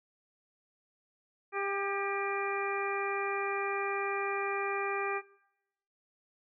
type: harmonic tone with a mistuned harmonic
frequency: 397.9 Hz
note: G4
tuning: 26 cents sharp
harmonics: 1 / 2 / 3 / 4 / 5 / 6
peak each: -35 / -38 / -36 / -41 / -42 / -39 dBFS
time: 1.52-5.22 s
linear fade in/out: 50 ms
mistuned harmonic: 5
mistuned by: -45 cents
effects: noise-tail reverb RT60 0.9 s tail -22 dB re dry